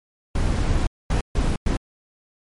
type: noise bursts at uneven times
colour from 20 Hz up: brown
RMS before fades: -20 dBFS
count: 4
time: 0.35-0.87 / 1.1-1.21 / 1.35-1.56 / 1.66-1.77 s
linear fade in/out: 5 ms
effects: MP3 48 kbps